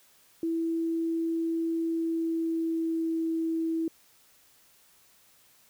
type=tone with pitch glide; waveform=sine; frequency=329.6 to 326.2 Hz; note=E4 to E4; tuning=0 to -18 cents; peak=-26 dBFS; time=0.43-3.88 s; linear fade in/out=2 ms; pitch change=-18 cents; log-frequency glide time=1.81-3.29 s; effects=white hiss -61 dBFS RMS until 5.69 s